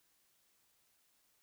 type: silence
effects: white hiss -74 dBFS RMS until 1.42 s